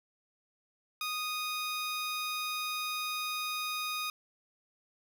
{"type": "tone", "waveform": "15% pulse", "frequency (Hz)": 1240, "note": "D#6", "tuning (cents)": -6, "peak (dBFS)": -27, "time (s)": [1.01, 4.1], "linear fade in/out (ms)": 2, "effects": []}